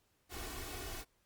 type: noise with comb filter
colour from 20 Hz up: pink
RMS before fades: -44 dBFS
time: 0.29-1.05 s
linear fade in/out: 50 ms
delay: 2.7 ms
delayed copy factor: +0.75
effects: pink hiss -75 dBFS RMS until 1.25 s + Opus 48 kbps